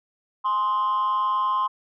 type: tone with amplitude modulation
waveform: sine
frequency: 1046.5 Hz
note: C6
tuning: in tune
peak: -15 dBFS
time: 0.44-1.68 s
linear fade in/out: 20 ms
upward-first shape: sine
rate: 209 Hz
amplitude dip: 70%
effects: tanh soft clip ceiling -17 dBFS

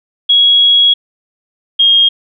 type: tone pair in turn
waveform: sine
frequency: 3322 / 3244 Hz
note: G#7 / G#7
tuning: 0 / -41 cents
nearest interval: unison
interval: 41 cents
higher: first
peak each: -5 dBFS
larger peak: neither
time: 0.29-0.94 / 1.79-2.09 s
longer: first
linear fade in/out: 10 ms
effects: none

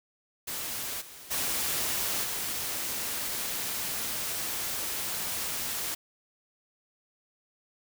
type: noise with level steps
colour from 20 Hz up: white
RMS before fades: -35 / -47 / -30 / -33 dBFS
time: 0.47-5.95 s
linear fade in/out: 10 ms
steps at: 1 / 1.3 / 2.23 s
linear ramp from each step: 20 ms
effects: none

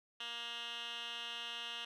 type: tone with band-pass filter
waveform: 10% pulse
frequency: 235.3 Hz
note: A#3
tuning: 16 cents sharp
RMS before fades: -44 dBFS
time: 0.2-1.85 s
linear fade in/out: 5 ms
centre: 2800 Hz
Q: 5.7
effects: none

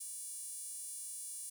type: tone with high-pass filter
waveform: 5% pulse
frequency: 577 Hz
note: D5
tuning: 31 cents flat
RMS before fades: -45 dBFS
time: 0-1.5 s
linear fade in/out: 10 ms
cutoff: 9900 Hz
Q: 7.4
effects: none

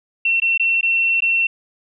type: tone with dropouts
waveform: sine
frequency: 2709 Hz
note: E7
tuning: 47 cents sharp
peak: -14 dBFS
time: 0.25-1.47 s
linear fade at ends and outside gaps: 5 ms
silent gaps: 0.401-0.419 / 0.577-0.596 / 0.811-0.829 / 1.205-1.221 s
effects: none

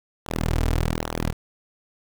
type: tone with flanger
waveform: sawtooth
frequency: 40.48 Hz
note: E1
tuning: 31 cents flat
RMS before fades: -24 dBFS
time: 0.25-1.34 s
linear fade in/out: 50 ms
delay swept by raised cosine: 0.4 to 5.6 ms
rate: 1.2 Hz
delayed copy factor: -0.85
effects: 7-bit

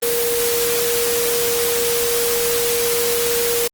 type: tone in noise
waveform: sine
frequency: 473.1 Hz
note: A#4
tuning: 26 cents sharp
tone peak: -19 dBFS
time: 0.02-3.68 s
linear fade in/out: 10 ms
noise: white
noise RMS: -21 dBFS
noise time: 0.02-3.68 s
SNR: -1 dB
effects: Opus 24 kbps

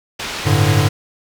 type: low-pass noise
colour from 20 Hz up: white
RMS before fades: -26 dBFS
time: 0.19-0.89 s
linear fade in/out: 10 ms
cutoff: 4000 Hz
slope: 12 dB/octave
type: chord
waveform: square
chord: G suspended second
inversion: none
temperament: equal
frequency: 98 / 110 / 146.83 Hz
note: G2 / A2 / D3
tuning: 0 / 0 / 0 cents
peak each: -17 dBFS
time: 0.45-0.89 s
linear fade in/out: 20 ms
effects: none

